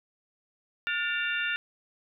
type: tone cluster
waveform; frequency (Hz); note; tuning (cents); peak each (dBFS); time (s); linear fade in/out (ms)
sine; 1431 / 1778 / 2318 / 2769 / 3585; F6 / A6 / D7 / F7 / A7; +42 / +18 / -23 / -15 / +32; -31 / -33 / -38 / -32 / -39; 0.87-1.56; 0
effects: none